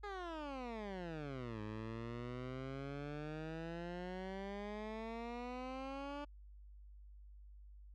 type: exponential two-way sweep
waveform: 15% pulse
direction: down then up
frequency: 420.8 to 105.7 to 292.2 Hz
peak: -37 dBFS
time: 0.03-6.25 s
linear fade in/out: 10 ms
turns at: 1.61 s
effects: added 50 Hz sine -54 dBFS peak until 7.94 s + low-pass 3000 Hz 12 dB/octave